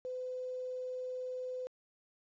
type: tone with quantisation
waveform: sine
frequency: 507 Hz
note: B4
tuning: 45 cents sharp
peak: -37 dBFS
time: 0.05-1.67 s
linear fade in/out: 0 ms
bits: 10
effects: resampled to 16000 Hz